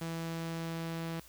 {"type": "tone with low-pass filter sweep", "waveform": "sawtooth", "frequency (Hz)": 165, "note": "E3", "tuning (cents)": 2, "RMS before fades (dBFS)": -38, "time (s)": [0.01, 1.2], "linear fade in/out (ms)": 5, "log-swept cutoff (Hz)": [7800, 4600], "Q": 0.89, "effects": ["added 60 Hz sine -61 dBFS peak until 1.28 s", "white hiss -57 dBFS RMS until 1.28 s"]}